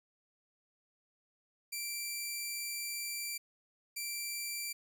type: tone bursts at uneven times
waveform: 10% pulse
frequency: 2349 Hz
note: D7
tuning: in tune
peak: -28 dBFS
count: 2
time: 1.72-3.38 / 3.96-4.73 s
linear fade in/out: 10 ms
effects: none